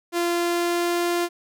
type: tone with pitch glide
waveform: sawtooth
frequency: 345 to 347.2 Hz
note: F4 to F4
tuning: -21 to -10 cents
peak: -17 dBFS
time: 0.12-1.29 s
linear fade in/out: 50 ms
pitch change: +11 cents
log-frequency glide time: 0.34-1.07 s
effects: none